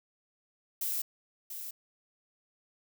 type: noise with echo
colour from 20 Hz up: violet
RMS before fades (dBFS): -33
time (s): 0.81-1.02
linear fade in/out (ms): 5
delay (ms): 690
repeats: 1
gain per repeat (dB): -8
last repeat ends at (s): 1.71
effects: none

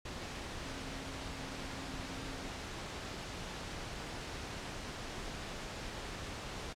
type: tone in noise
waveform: sine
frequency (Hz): 268.4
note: C4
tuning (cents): +44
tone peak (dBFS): -49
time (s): 0.64-2.49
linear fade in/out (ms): 5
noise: pink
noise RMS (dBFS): -43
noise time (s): 0.05-6.73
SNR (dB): -9
effects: low-pass 6000 Hz 12 dB/octave + AAC 64 kbps

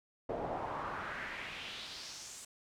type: noise with band-pass filter sweep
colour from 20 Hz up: brown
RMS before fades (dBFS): -42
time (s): 0.29-2.45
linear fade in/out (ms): 5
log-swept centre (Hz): 560 to 8200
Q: 2.5
effects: none

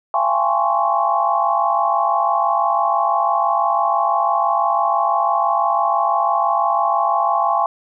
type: tone cluster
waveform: sine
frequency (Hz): 681 / 795 / 841 / 1052 / 1118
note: F5 / G5 / G#5 / C6 / C#6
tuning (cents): -44 / +24 / +22 / +9 / +14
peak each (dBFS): -21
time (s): 0.14-7.66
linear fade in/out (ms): 2
effects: none

